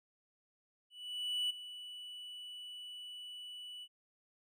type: tone with ADSR envelope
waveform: triangle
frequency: 2960 Hz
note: F#7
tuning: in tune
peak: -30 dBFS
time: 0.9-3.88 s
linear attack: 600 ms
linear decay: 11 ms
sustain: -14 dB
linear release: 52 ms
effects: none